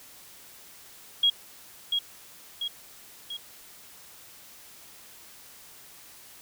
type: tone with echo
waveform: sine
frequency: 3298 Hz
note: G#7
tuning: 13 cents flat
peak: -18 dBFS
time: 1.23-1.3 s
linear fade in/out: 5 ms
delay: 690 ms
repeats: 3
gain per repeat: -5 dB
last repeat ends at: 3.37 s
effects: white hiss -50 dBFS RMS until 6.41 s